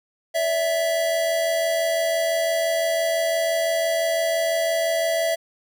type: tone pair together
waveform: square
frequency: 573.4 / 659.3 Hz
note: D5 / E5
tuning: -42 / 0 cents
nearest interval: major second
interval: 242 cents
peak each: -30 / -21 dBFS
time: 0.34-5.36 s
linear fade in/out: 20 ms
effects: none